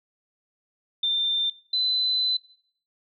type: tone pair in turn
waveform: sine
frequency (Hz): 3585 / 4024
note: A7 / B7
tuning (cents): +32 / +32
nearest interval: major second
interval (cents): 200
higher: second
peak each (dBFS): -21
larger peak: neither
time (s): 1.03-1.5 / 1.73-2.37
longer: second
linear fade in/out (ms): 5
effects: noise-tail reverb RT60 0.6 s tail -20 dB re dry